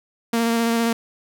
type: tone with vibrato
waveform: sawtooth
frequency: 231 Hz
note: A#3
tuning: 16 cents flat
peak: -14 dBFS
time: 0.33-0.93 s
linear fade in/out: 5 ms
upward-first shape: square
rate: 15 Hz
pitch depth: 12 cents each way
effects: none